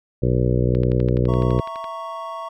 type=harmonic tone; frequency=61.74 Hz; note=B1; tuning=in tune; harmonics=1 / 2 / 3 / 4 / 5 / 6 / 7 / 8 / 9; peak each=-23 / -19 / -25 / -30 / -28 / -26 / -28 / -27 / -32 dBFS; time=0.22-1.61 s; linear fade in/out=10 ms
type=click train; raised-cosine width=0.3 ms; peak=-21 dBFS; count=14; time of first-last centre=0.75-1.842 s; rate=11.9 Hz
type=chord; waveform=triangle; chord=A# diminished; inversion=second; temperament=equal with one note detuned; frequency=661.5 / 932.3 / 1108.7 Hz; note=E5 / A#5 / C#6; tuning=+6 / 0 / 0 cents; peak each=-31 / -33 / -29 dBFS; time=1.28-2.49 s; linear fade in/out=10 ms
effects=none